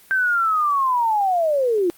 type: linear sweep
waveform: sine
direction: down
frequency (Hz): 1568 to 333.9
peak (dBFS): -16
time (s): 0.11-1.9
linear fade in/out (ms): 0
effects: white hiss -50 dBFS RMS until 1.97 s + Opus 32 kbps